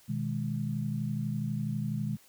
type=chord; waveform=sine; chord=G# minor; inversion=first; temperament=equal; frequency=123.47 / 155.56 / 207.7 Hz; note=B2 / D#3 / G#3; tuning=0 / 0 / 0 cents; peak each=-34 dBFS; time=0.08-2.17 s; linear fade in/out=20 ms; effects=white hiss -60 dBFS RMS until 2.28 s